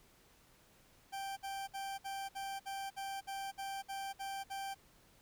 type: tone bursts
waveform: 40% pulse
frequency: 784 Hz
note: G5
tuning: in tune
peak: -39 dBFS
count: 12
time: 1.12-4.747 s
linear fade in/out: 20 ms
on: 250 ms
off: 57 ms
effects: pink hiss -66 dBFS RMS until 5.21 s